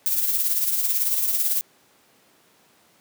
violet noise with tremolo, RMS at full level -20 dBFS, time 0.06-1.61 s, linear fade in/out 0 ms, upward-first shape triangle, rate 18 Hz, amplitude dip 55%, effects pink hiss -58 dBFS RMS until 3 s + high-pass 200 Hz 12 dB/octave

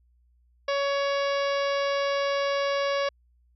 harmonic tone with a mistuned harmonic, 560 Hz, C#5, 18 cents sharp, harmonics 1 / 2 / 3 / 4 / 5 / 6 / 7 / 8 / 9 / 10, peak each -25 / -31 / -35 / -37 / -39 / -41 / -42 / -43 / -44 / -45 dBFS, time 0.68-3.09 s, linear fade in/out 5 ms, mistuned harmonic 8, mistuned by +62 cents, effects added 60 Hz sine -60 dBFS peak until 3.55 s

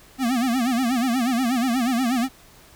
square tone with vibrato, 246.9 Hz, B3, in tune, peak -20 dBFS, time 0.18-2.29 s, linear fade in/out 50 ms, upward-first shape sine, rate 8.3 Hz, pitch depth 140 cents each way, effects pink hiss -50 dBFS RMS until 2.75 s

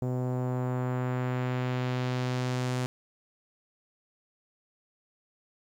sawtooth tone with low-pass filter sweep, 126.3 Hz, B2, 39 cents sharp, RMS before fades -30 dBFS, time 0.02-2.86 s, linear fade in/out 0 ms, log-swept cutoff 580 to 9200 Hz, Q 0.95, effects 10-bit

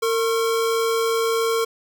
square tone pair together, 455.7 / 1083.8 Hz, A#4 / C#6, -39 / -39 cents, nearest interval octave + minor third, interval 1500 cents, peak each -20 / -28 dBFS, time 0.02-1.65 s, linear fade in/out 10 ms, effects none

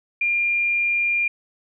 sine tone, 2400 Hz, D7, 37 cents sharp, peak -18 dBFS, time 0.21-1.28 s, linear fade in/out 5 ms, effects none

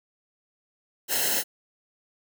white noise with comb filter, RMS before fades -25 dBFS, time 1.08-1.44 s, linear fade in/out 50 ms, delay 0.85 ms, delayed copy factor -0.85, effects none

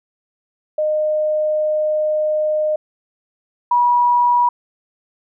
sine tone pair in turn, 613 / 968.6 Hz, D#5 / B5, -26 / -34 cents, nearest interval minor sixth, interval 792 cents, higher second, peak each -15 / -11 dBFS, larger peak second, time 0.78-2.76 / 3.71-4.49 s, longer first, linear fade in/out 5 ms, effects none

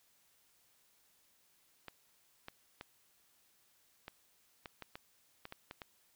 clicks, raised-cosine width 0.3 ms, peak -29 dBFS, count 11, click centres 1.883 / 2.484 / 2.811 / 4.081 / 4.658 / 4.823 / 4.955 / 5.454 / 5.524 / 5.711 / 5.818 s, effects white hiss -71 dBFS RMS until 6.15 s

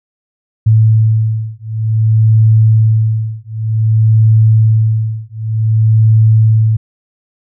sine beating tone pair, 110 / 110.54 Hz, A2 / A2, 0 / +8 cents, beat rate 0.54 Hz, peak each -10 dBFS, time 0.66-6.77 s, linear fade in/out 10 ms, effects none

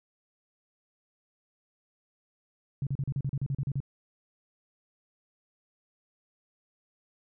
sine tone bursts, 137.1 Hz, C#3, 19 cents flat, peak -27 dBFS, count 12, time 2.82-3.803 s, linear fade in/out 2 ms, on 48 ms, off 37 ms, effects none

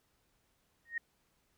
sine tone with exponential growth, 1861 Hz, A#6, 3 cents flat, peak -30 dBFS, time 0.85-0.98 s, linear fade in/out 5 ms, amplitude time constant 28 ms, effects pink hiss -75 dBFS RMS until 1.57 s

